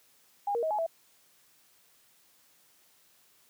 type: tone with pitch steps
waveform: sine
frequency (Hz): 812 / 469.5 / 635 / 844 / 659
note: G#5 / A#4 / D#5 / G#5 / E5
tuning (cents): -39 / +12 / +35 / +28 / -1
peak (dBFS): -27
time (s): 0.47-0.865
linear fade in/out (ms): 5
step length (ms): 79
effects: white hiss -64 dBFS RMS until 3.49 s + high-pass 100 Hz 12 dB/octave